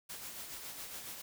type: noise with tremolo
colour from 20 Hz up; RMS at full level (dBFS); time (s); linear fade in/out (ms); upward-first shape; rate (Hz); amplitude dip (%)
white; -44; 0.09-1.22; 10; sine; 7.2; 40
effects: none